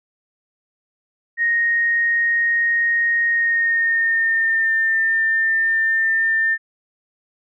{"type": "tone with pitch glide", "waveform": "sine", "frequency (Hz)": [1864.7, 1799.1], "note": ["A#6", "A6"], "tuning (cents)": [0, 38], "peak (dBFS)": -15, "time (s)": [1.37, 6.58], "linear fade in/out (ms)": 50, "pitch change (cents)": -62, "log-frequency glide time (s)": [3.29, 4.75], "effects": []}